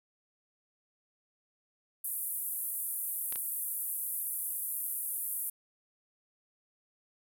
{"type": "band-pass noise", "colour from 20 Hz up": "pink", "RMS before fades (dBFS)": -36, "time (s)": [2.04, 5.5], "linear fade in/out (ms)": 5, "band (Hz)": [9900, 15000], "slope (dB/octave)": 48}
{"type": "clicks", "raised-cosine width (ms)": 0.2, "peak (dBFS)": -25, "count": 2, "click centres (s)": [3.325, 3.358]}
{"effects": []}